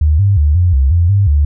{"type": "tone with pitch steps", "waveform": "sine", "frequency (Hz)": [76.1, 99.8, 74.1, 88.8, 67.1, 85.8, 99.9, 73], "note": ["D#2", "G2", "D2", "F2", "C2", "F2", "G2", "D2"], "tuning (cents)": [-38, 32, 16, 29, 44, -30, 33, -10], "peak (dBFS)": -7, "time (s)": [0.01, 1.45], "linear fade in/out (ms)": 5, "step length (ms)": 180, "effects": []}